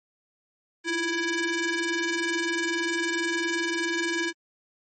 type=ring-modulated tone; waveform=sawtooth; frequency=660 Hz; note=E5; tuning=2 cents sharp; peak=-18 dBFS; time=0.84-4.33 s; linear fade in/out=50 ms; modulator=1000 Hz; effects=low-pass 11000 Hz 12 dB/octave + MP3 32 kbps